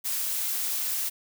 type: noise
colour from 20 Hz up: blue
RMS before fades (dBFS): -29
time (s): 0.04-1.1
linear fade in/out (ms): 20
effects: none

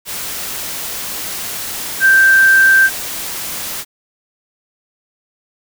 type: tone in noise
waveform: sine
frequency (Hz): 1568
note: G6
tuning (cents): 0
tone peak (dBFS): -6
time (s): 2-2.9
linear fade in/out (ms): 50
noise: white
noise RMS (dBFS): -24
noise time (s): 0.05-3.85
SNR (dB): +15
effects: none

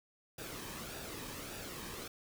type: noise with flanger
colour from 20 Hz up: pink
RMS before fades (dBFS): -45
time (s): 0.38-2.08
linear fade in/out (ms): 5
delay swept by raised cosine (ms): 0.94 to 1.46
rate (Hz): 1.7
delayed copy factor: -0.5
effects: none

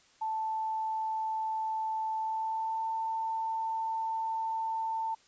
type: tone with pitch glide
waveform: sine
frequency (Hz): 880 to 893.8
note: A5 to A5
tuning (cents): 0 to +27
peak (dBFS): -30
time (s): 0.21-5.15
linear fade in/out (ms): 10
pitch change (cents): +27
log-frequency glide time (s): 2.18-2.87
effects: white hiss -63 dBFS RMS until 5.27 s + resampled to 16000 Hz

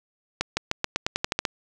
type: accelerating click train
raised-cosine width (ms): 0.2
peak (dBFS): -6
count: 11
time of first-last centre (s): 0.41-1.452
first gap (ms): 160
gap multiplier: 0.9
effects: 7-bit

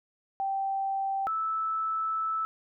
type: tone pair in turn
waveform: sine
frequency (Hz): 780 / 1311.8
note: G5 / E6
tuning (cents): -9 / -9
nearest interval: major sixth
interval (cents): 900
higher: second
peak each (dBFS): -27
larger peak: neither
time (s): 0.4-1.27 / 1.27-2.45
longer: second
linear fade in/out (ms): 0
effects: none

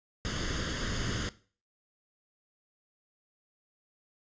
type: noise with comb filter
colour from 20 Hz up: pink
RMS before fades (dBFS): -33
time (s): 0.25-1.29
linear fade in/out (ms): 0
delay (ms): 0.61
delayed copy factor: +0.7
effects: noise-tail reverb RT60 0.4 s tail -17 dB re dry + resampled to 16000 Hz

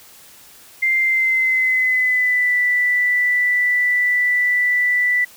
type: tone with pitch glide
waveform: sine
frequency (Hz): 2093 to 1975.5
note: C7 to B6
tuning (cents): 0 to 0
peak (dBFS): -14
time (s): 0.82-5.25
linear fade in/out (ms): 10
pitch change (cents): -100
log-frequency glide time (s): 1-2.57
effects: white hiss -45 dBFS RMS until 5.36 s

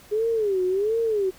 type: tone with vibrato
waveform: sine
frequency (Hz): 410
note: G#4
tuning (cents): -22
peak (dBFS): -20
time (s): 0.11-1.31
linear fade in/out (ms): 20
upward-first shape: sine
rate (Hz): 1.4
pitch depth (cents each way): 200
effects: pink hiss -50 dBFS RMS until 1.38 s

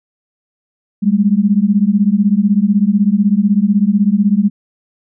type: beating tone pair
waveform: sine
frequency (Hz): 196 / 212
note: G3 / G#3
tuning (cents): 0 / +36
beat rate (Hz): 16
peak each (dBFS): -12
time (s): 1.02-4.5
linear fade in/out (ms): 20
effects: none

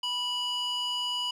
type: tone with band-pass filter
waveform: square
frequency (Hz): 981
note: B5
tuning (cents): -12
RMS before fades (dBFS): -31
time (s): 0.03-1.31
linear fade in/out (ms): 5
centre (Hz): 3400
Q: 2.5
effects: none

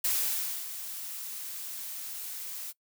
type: noise with ADSR envelope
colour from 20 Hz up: blue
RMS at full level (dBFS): -27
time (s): 0.04-2.73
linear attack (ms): 6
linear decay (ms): 600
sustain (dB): -12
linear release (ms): 33
effects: noise-tail reverb RT60 0.1 s tail -22 dB re dry

